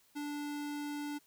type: tone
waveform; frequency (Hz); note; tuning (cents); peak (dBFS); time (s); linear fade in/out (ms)
square; 292.3; D4; -8; -38; 0.15-1.19; 20
effects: white hiss -68 dBFS RMS until 1.26 s